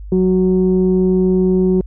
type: tone pair together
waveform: sine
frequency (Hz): 184.5 / 370.9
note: F#3 / F#4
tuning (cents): -5 / +4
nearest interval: octave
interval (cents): 1209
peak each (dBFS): -12 / -13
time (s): 0.12-1.81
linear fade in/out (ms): 2
effects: tanh soft clip ceiling -5 dBFS + added 50 Hz sine -28 dBFS peak until 1.86 s